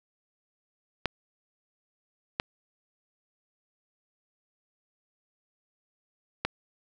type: clicks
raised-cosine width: 0.3 ms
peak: -10 dBFS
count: 3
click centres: 1.057 / 2.399 / 6.45 s
effects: none